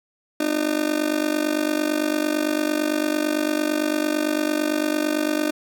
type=tone with amplitude modulation; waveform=30% pulse; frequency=304.1 Hz; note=D#4; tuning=40 cents flat; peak=-14 dBFS; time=0.4-5.51 s; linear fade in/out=5 ms; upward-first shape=sine; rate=48.9 Hz; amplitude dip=85%; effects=none